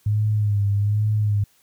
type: tone with vibrato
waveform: sine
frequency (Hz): 103.83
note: G#2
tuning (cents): 0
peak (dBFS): -17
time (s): 0.06-1.44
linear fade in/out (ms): 5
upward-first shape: sine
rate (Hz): 1.2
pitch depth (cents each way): 52
effects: white hiss -60 dBFS RMS until 1.62 s